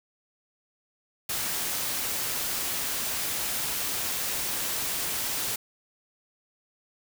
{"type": "noise", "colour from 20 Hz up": "white", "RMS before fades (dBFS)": -30, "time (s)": [1.29, 5.56], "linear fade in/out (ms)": 5, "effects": []}